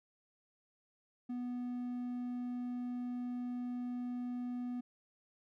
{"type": "tone", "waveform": "triangle", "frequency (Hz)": 245.9, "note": "B3", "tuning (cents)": -7, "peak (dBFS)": -35, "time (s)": [1.29, 4.81], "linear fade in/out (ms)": 10, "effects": []}